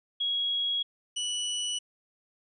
sine / sawtooth tone pair in turn, 3315 / 2953 Hz, G#7 / F#7, -4 / -4 cents, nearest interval major second, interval 200 cents, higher first, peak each -26 dBFS, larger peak neither, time 0.2-0.83 / 1.16-1.79 s, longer neither, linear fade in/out 10 ms, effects resampled to 24000 Hz

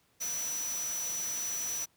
sine tone in noise, 5920 Hz, F#8, in tune, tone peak -33 dBFS, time 0.2-1.86 s, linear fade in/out 20 ms, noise white, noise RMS -41 dBFS, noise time 0.2-1.86 s, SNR +5 dB, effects pink hiss -69 dBFS RMS until 1.96 s + high-pass 60 Hz 12 dB/octave

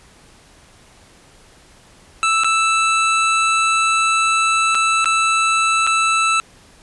25% pulse tone with dropouts, 1320 Hz, E6, 2 cents sharp, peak -10 dBFS, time 2.23-6.4 s, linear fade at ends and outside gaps 0 ms, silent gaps 2.436-2.445 / 4.747-4.752 / 5.045-5.057 / 5.867-5.873 s, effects pink hiss -48 dBFS RMS until 6.82 s + resampled to 24000 Hz

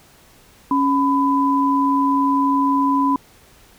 sine tone pair together, 276.8 / 1000.8 Hz, C#4 / B5, -2 / +23 cents, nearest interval octave + minor seventh, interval 2225 cents, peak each -17 dBFS, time 0.71-3.16 s, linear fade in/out 2 ms, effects pink hiss -50 dBFS RMS until 3.78 s

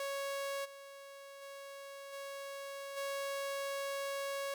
sawtooth tone with level steps, 554.4 Hz, C#5, in tune, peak -33 / -46 / -43 / -39 / -33 dBFS, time 0-4.54 s, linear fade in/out 2 ms, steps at 0.64 / 1.41 / 2.12 / 2.96 s, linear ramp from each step 20 ms, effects none

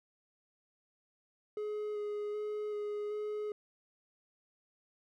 triangle tone with vibrato, 419.1 Hz, G#4, 16 cents sharp, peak -33 dBFS, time 1.57-3.52 s, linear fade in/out 2 ms, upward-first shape square, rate 1.3 Hz, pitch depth 11 cents each way, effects none

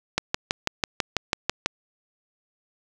click train, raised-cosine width 0.2 ms, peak -4 dBFS, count 10, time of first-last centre 0.18-1.66 s, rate 6.08 Hz, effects none

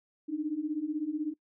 sine beating tone pair, 293.7 / 309.7 Hz, D4 / D#4, 0 / -8 cents, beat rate 16 Hz, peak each -34 / -32 dBFS, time 0.28-1.34 s, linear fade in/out 20 ms, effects noise-tail reverb RT60 0.1 s tail -21 dB re dry

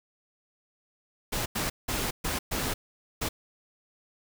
pink noise bursts at uneven times, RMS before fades -30 dBFS, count 6, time 1.32-1.46 / 1.55-1.7 / 1.88-2.11 / 2.24-2.39 / 2.51-2.74 / 3.21-3.29 s, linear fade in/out 10 ms, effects none

